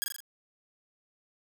5% pulse tone with echo, 1646 Hz, G#6, 16 cents flat, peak -16 dBFS, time 0.02-0.04 s, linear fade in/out 0 ms, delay 41 ms, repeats 4, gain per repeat -4 dB, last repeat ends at 0.204 s, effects none

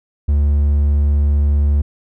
triangle tone, 72.4 Hz, D2, 24 cents flat, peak -9 dBFS, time 0.28-1.82 s, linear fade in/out 10 ms, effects none

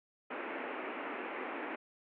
pink band-pass noise, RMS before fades -41 dBFS, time 0.3-1.76 s, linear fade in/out 10 ms, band 250 to 2600 Hz, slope 48 dB/octave, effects none

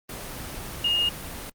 sine tone in noise, 2846 Hz, F7, 32 cents sharp, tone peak -20 dBFS, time 0.84-1.09 s, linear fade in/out 5 ms, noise pink, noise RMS -36 dBFS, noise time 0.09-1.5 s, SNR +13 dB, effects Opus 24 kbps

